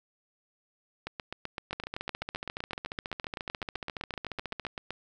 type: two click trains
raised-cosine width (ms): 0.3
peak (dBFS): -19 / -19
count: 43 / 31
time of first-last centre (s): 1.73-4.667 / 1.07-4.906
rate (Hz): 14.3 / 7.82
effects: none